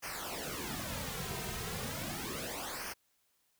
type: noise with flanger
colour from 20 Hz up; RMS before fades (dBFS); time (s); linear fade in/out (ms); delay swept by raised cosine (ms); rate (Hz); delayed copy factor
pink; -40; 0.02-2.94; 20; 0.26 to 3.56; 0.35; -0.8
effects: white hiss -75 dBFS RMS until 3.59 s